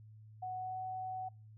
sine tone with pitch glide, 741 to 748.3 Hz, F#5 to F#5, +2 to +19 cents, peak -38 dBFS, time 0.42-1.29 s, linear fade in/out 10 ms, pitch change +17 cents, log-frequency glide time 0.56-0.79 s, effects noise-tail reverb RT60 0.3 s tail -26 dB re dry + added 108 Hz sine -53 dBFS peak until 1.57 s

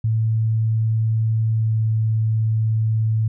sine tone with pitch glide, 111.2 to 110.43 Hz, A2 to A2, +19 to +7 cents, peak -16 dBFS, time 0.04-3.28 s, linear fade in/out 5 ms, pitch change -12 cents, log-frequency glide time 1.55-1.75 s, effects none

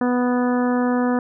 harmonic tone, 247.1 Hz, B3, 1 cent sharp, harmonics 1 / 2 / 3 / 4 / 5 / 6 / 7, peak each -18 / -24 / -28 / -30 / -32 / -34 / -35 dBFS, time 0.01-1.19 s, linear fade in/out 2 ms, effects none

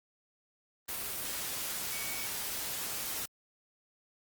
sine tone in noise, 2251 Hz, C#7, 26 cents sharp, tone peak -43 dBFS, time 1.92-2.27 s, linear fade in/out 10 ms, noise white, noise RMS -37 dBFS, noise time 0.88-3.26 s, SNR -9 dB, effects Opus 32 kbps

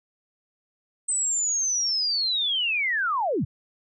sine linear sweep, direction down, 8200 to 84.7 Hz, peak -22 dBFS, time 1.08-3.45 s, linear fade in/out 10 ms, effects none

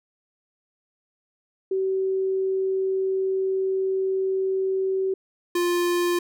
sine / square tone pair in turn, 381.7 / 350.2 Hz, G4 / F4, -46 / +5 cents, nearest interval minor second, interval 149 cents, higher first, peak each -21 dBFS, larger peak neither, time 1.71-5.14 / 5.55-6.19 s, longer first, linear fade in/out 5 ms, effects none

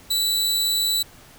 sawtooth tone with amplitude modulation, 3951 Hz, B7, in tune, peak -14 dBFS, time 0.1-1.03 s, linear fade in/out 10 ms, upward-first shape sine, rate 218 Hz, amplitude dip 50%, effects pink hiss -48 dBFS RMS until 1.38 s

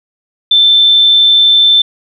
sine tone, 3544 Hz, A7, 12 cents sharp, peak -4 dBFS, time 0.51-1.82 s, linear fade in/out 5 ms, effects none

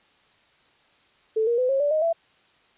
sine tone with pitch steps, 440 / 471.6 / 505.4 / 541.7 / 580.6 / 622.3 / 666.9 Hz, A4 / A#4 / B4 / C#5 / D5 / D#5 / E5, 0 / +20 / +40 / -40 / -20 / 0 / +20 cents, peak -19 dBFS, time 1.36-2.13 s, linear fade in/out 10 ms, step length 110 ms, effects white hiss -60 dBFS RMS until 2.77 s + resampled to 8000 Hz

